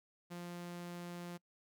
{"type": "tone", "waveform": "sawtooth", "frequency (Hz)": 174.61, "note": "F3", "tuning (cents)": 0, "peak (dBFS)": -40, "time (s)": [0.3, 1.38], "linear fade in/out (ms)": 20, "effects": ["noise-tail reverb RT60 0.1 s tail -26 dB re dry"]}